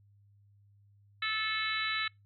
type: harmonic tone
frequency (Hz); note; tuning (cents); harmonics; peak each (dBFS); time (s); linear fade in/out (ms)
436.4; A4; -14; 3 / 4 / 5 / 6 / 7 / 8 / 9; -37 / -36 / -36 / -41 / -43 / -45 / -37; 1.22-2.08; 5
effects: noise-tail reverb RT60 0.2 s tail -26 dB re dry + added 101 Hz sine -60 dBFS peak until 2.25 s